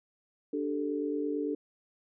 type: chord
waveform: sine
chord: D suspended fourth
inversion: none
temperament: just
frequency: 293.7 / 391.6 / 440.5 Hz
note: D4 / G4 / A4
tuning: 0 / -2 / +2 cents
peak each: -32 / -37 / -34 dBFS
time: 0.53-1.55 s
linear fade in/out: 5 ms
effects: none